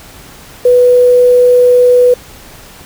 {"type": "tone with quantisation", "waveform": "sine", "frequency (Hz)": 493.9, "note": "B4", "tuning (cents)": 0, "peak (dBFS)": -3, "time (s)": [0.65, 2.14], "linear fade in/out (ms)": 5, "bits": 5, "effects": ["pink hiss -35 dBFS RMS until 2.85 s"]}